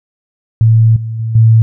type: tone with level steps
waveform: sine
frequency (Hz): 112.4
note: A2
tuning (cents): +37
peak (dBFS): -4 / -17 / -14 / -3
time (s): 0.61-1.62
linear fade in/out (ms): 0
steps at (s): 0.96 / 1.19 / 1.35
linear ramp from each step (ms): 5
effects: none